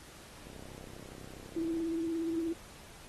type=click train; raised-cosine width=2 ms; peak=-36 dBFS; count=44; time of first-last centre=0.47-1.801 s; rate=32.3 Hz
type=tone with vibrato; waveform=sine; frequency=329.6 Hz; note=E4; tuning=in tune; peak=-31 dBFS; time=1.56-2.53 s; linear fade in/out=5 ms; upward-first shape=triangle; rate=17 Hz; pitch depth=43 cents each way
effects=pink hiss -53 dBFS RMS until 3.08 s + AAC 32 kbps